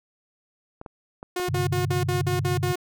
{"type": "clicks", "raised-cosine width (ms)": 1, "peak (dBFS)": -23, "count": 6, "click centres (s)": [0.814, 0.862, 1.229, 1.398, 1.549, 1.912]}
{"type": "tone bursts", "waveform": "sawtooth", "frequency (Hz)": 360.3, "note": "F#4", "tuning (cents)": -46, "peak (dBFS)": -21, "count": 8, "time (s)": [1.36, 2.757], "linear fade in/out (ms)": 5, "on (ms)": 130, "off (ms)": 51}
{"type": "chord", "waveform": "sine", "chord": "G suspended fourth", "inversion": "none", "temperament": "just", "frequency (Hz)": [98, 130.67, 147], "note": ["G2", "C3", "D3"], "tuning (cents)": [0, -2, 2], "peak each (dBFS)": -28, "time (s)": [1.48, 2.73], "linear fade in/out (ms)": 10}
{"effects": []}